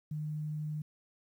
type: tone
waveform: sine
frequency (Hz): 152.1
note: D#3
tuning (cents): -39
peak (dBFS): -34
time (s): 0.11-0.82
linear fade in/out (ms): 5
effects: 11-bit